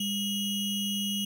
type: ring-modulated tone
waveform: square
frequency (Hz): 1542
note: G6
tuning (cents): -29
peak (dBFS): -26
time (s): 0-1.25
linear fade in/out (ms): 5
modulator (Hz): 1340
effects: none